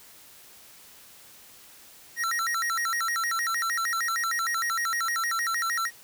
square tone with vibrato, 1590 Hz, G6, 24 cents sharp, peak -26 dBFS, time 2.16-5.91 s, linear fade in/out 50 ms, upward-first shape square, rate 6.5 Hz, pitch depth 290 cents each way, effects white hiss -51 dBFS RMS until 6.03 s

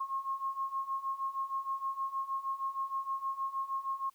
sine beating tone pair, 1075 / 1081.4 Hz, C6 / C#6, +47 / -43 cents, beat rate 6.4 Hz, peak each -38 / -35 dBFS, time 0-4.1 s, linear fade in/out 10 ms, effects white hiss -69 dBFS RMS until 4.14 s

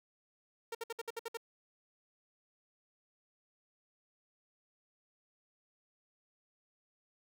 sawtooth tone bursts, 460 Hz, A#4, 23 cents flat, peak -34 dBFS, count 8, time 0.72-1.372 s, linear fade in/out 5 ms, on 29 ms, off 60 ms, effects none

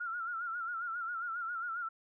sine tone with vibrato, 1385 Hz, F6, 15 cents flat, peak -35 dBFS, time 0-1.89 s, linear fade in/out 10 ms, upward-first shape sine, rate 7.4 Hz, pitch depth 84 cents each way, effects none

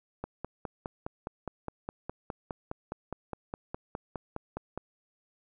click train, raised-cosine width 1 ms, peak -21 dBFS, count 23, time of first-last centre 0.24-4.776 s, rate 4.85 Hz, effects none

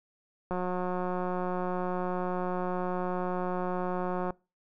click train, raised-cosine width 1 ms, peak -19 dBFS, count 688, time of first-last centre 0.51-4.306 s, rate 181 Hz, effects noise-tail reverb RT60 0.3 s tail -24 dB re dry

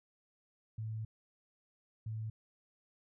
sine tone bursts at uneven times, 110 Hz, A2, in tune, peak -37 dBFS, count 2, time 0.78-1.05 / 2.06-2.3 s, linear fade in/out 5 ms, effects none

